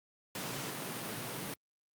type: high-pass noise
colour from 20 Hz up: pink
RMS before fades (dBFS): -40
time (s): 0.35-1.54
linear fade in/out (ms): 2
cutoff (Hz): 110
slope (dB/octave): 96
effects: Opus 48 kbps